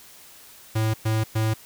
square tone bursts, 110 Hz, A2, in tune, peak -21 dBFS, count 3, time 0.75-1.54 s, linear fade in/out 10 ms, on 190 ms, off 110 ms, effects white hiss -48 dBFS RMS until 1.65 s

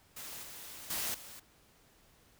white noise with level steps, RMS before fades -45 / -48 / -36 / -50 dBFS, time 0.16-1.4 s, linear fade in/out 10 ms, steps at 0.43 / 0.9 / 1.14 s, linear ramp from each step 5 ms, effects pink hiss -65 dBFS RMS until 2.39 s

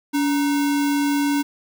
sine tone with sample-and-hold, 285.6 Hz, D4, 48 cents flat, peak -17 dBFS, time 0.13-1.43 s, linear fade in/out 20 ms, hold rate 1225 Hz, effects none

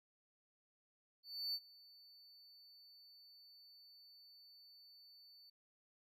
triangle tone with ADSR envelope, 4500 Hz, C#8, 25 cents sharp, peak -36 dBFS, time 1.23-5.5 s, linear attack 310 ms, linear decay 53 ms, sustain -23 dB, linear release 6 ms, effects none

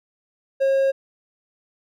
triangle tone, 541 Hz, C#5, 42 cents flat, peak -14 dBFS, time 0.6-0.92 s, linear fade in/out 20 ms, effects none

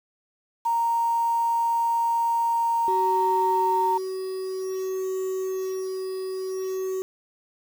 sine tone with pitch glide, 929 to 921 Hz, A#5 to A#5, -6 to -21 cents, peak -20 dBFS, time 0.65-3.98 s, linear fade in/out 10 ms, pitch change -15 cents, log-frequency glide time 2.46-3.7 s
triangle tone with tremolo, 377.1 Hz, F#4, 33 cents sharp, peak -23 dBFS, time 2.88-7.02 s, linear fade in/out 0 ms, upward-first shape sine, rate 0.53 Hz, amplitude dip 30%
effects 7-bit

